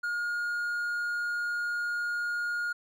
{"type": "tone", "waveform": "triangle", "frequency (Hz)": 1427, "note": "F6", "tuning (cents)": 37, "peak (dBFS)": -27, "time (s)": [0.03, 2.73], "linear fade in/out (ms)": 10, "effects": []}